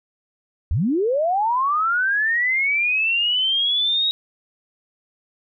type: linear sweep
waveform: sine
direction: up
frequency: 59.9 to 3815 Hz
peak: -17 dBFS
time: 0.71-4.11 s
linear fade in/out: 0 ms
effects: none